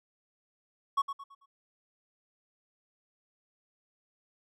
triangle tone with echo, 1108.7 Hz, C#6, in tune, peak -22 dBFS, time 0.97-1.02 s, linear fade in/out 10 ms, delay 110 ms, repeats 4, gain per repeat -9 dB, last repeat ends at 1.46 s, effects none

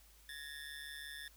25% pulse ring-modulated tone, 1760 Hz, A6, in tune, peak -39 dBFS, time 0.29-1.28 s, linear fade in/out 0 ms, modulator 72.8 Hz, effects added 52 Hz sine -63 dBFS peak until 1.36 s + white hiss -65 dBFS RMS until 1.36 s

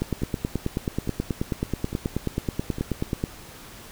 two click trains, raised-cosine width 3 ms, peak -11 / -18 dBFS, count 31 / 4, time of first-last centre 0.02-3.239 / 0.22-2.784 s, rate 9.32 / 1.17 Hz, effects pink hiss -44 dBFS RMS until 3.91 s

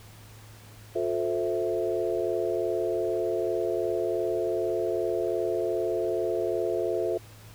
sine chord, F major seventh, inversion none, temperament equal with one note detuned, 357.4 / 440 / 523.3 / 659.3 Hz, F4 / A4 / C5 / E5, +40 / 0 / 0 / 0 cents, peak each -29 / -30 / -33 / -31 dBFS, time 0.95-7.18 s, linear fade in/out 10 ms, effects added 107 Hz sine -48 dBFS peak until 7.54 s + pink hiss -52 dBFS RMS until 7.54 s

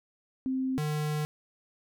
sine / square tone pair in turn, 261.6 / 151.16 Hz, C4 / D#3, 0 / -50 cents, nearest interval major sixth, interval 950 cents, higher first, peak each -27 / -29 dBFS, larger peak first, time 0.46-0.78 / 0.78-1.25 s, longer second, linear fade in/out 0 ms, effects none

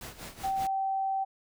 pink noise with tremolo, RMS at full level -41 dBFS, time 0.01-0.67 s, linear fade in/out 2 ms, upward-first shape sine, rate 5.2 Hz, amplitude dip 75%
sine tone, 774 Hz, G5, 22 cents flat, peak -27 dBFS, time 0.43-1.25 s, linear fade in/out 20 ms
effects none

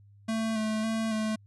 square tone with vibrato, 220 Hz, A3, in tune, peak -28 dBFS, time 0.28-1.36 s, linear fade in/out 10 ms, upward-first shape square, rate 1.8 Hz, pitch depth 22 cents each way, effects added 101 Hz sine -53 dBFS peak until 1.46 s + resampled to 24000 Hz

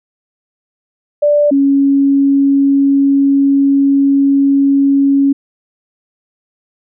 sine tone pair in turn, 587.3 / 277.2 Hz, D5 / C#4, 0 / 0 cents, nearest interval octave + minor second, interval 1300 cents, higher first, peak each -7 dBFS, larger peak neither, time 1.22-1.51 / 1.51-5.33 s, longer second, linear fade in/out 10 ms, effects none

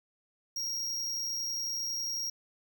square tone with amplitude modulation, 5610 Hz, F8, 7 cents sharp, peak -31 dBFS, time 0.56-2.3 s, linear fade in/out 5 ms, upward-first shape sine, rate 112 Hz, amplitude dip 35%, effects none

